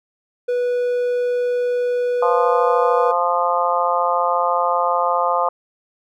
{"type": "tone", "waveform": "triangle", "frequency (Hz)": 490.4, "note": "B4", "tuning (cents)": -12, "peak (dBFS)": -15, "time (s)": [0.48, 3.12], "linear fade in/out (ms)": 10}
{"type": "harmonic tone", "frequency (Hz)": 174.61, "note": "F3", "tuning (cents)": 0, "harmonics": [3, 4, 5, 6, 7], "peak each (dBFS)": [-22, -22, -22, -22, -22], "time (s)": [2.22, 5.49], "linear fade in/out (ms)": 5}
{"effects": []}